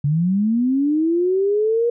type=linear sweep; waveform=sine; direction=up; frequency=138.59 to 478.7 Hz; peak=-15 dBFS; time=0.04-1.9 s; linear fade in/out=5 ms; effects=none